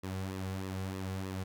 sawtooth tone with flanger, 95 Hz, F#2, 46 cents sharp, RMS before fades -38 dBFS, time 0.03-1.44 s, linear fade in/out 10 ms, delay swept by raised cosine 1.3 to 3.3 ms, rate 3.2 Hz, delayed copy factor -0.6, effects none

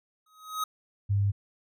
square tone with exponential growth, 1264 Hz, D#6, 27 cents sharp, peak -26 dBFS, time 0.26-0.64 s, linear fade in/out 5 ms, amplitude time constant 81 ms
sine tone, 100.3 Hz, G2, 40 cents sharp, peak -22 dBFS, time 1.09-1.32 s, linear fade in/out 20 ms
effects none

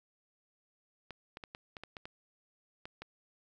clicks, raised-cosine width 0.3 ms, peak -28 dBFS, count 10, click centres 1.107 / 1.371 / 1.438 / 1.549 / 1.768 / 1.836 / 1.968 / 2.055 / 2.855 / 3.02 s, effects 11-bit

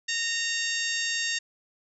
harmonic tone, 923 Hz, A#5, 17 cents flat, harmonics 2 / 3 / 4 / 5 / 6 / 7 / 8, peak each -31 / -33 / -34 / -35 / -36 / -36 / -37 dBFS, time 0.08-1.39 s, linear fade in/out 10 ms, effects none

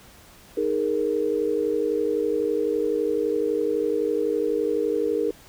sine chord, D# suspended fourth, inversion none, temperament just, 311.1 / 414.8 / 466.7 Hz, D#4 / G#4 / A#4, 0 / -2 / +2 cents, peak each -28 / -25 / -24 dBFS, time 0.57-5.31 s, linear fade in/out 5 ms, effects pink hiss -50 dBFS RMS until 5.48 s

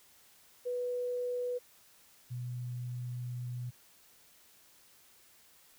sine tone pair in turn, 492.5 / 123.12 Hz, B4 / B2, -5 / -5 cents, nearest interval 2 octaves, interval 2400 cents, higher first, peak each -32 / -36 dBFS, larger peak first, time 0.65-1.59 / 2.3-3.71 s, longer second, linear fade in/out 20 ms, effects white hiss -62 dBFS RMS until 5.78 s

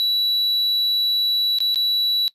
triangle tone with dropouts, 3932 Hz, B7, 8 cents flat, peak -16 dBFS, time 0-2.28 s, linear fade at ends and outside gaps 0 ms, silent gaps 1.586-1.604 / 1.745-1.758 s, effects noise-tail reverb RT60 0.1 s tail -19 dB re dry + resampled to 32000 Hz

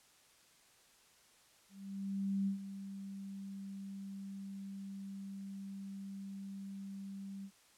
sine tone with ADSR envelope, 196 Hz, G3, in tune, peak -31 dBFS, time 1.69-7.51 s, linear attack 780 ms, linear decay 110 ms, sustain -12 dB, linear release 65 ms, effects white hiss -66 dBFS RMS until 7.77 s + low-pass 10000 Hz 12 dB/octave

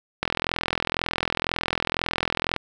click train, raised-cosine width 0.3 ms, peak -6 dBFS, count 99, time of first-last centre 0.23-2.563 s, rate 42 Hz, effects none

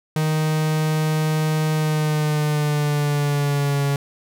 45% pulse tone with pitch glide, 155.56 to 141.01 Hz, D#3 to C#3, 0 to +30 cents, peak -18 dBFS, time 0.16-3.96 s, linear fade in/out 2 ms, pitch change -170 cents, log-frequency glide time 1.72-3.84 s, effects none

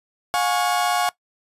35% pulse chord, Db major, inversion first, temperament equal with one note detuned, 715.2 / 830.6 / 1108.7 Hz, F5 / Ab5 / Db6, +41 / 0 / 0 cents, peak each -20 / -23 / -23 dBFS, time 0.34-1.09 s, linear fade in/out 0 ms, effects noise-tail reverb RT60 0.1 s tail -20 dB re dry + resampled to 32000 Hz

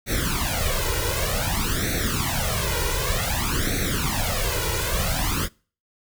pink noise with flanger, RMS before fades -24 dBFS, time 0.06-5.49 s, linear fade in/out 50 ms, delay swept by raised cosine 0.49 to 2.09 ms, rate 0.54 Hz, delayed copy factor +0.95, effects noise-tail reverb RT60 0.4 s tail -25 dB re dry

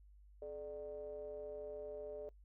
triangle ring-modulated tone, 82.41 Hz, E2, in tune, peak -39 dBFS, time 0.42-2.29 s, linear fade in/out 0 ms, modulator 511 Hz, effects noise-tail reverb RT60 0.1 s tail -23 dB re dry + added 50 Hz sine -59 dBFS peak until 2.44 s

